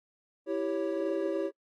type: chord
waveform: triangle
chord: C# diminished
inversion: first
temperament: equal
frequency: 329.6 / 392 / 554.4 Hz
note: E4 / G4 / C#5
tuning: 0 / 0 / 0 cents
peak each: -31 dBFS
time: 0.46-1.51 s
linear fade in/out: 50 ms
effects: noise-tail reverb RT60 0.1 s tail -25 dB re dry + AAC 32 kbps